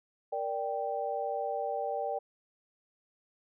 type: chord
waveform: sine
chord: G minor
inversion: first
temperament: equal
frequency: 466.2 / 587.3 / 784 Hz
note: Bb4 / D5 / G5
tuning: 0 / 0 / 0 cents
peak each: -37 / -35 / -34 dBFS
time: 0.32-2.19 s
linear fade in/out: 10 ms
effects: none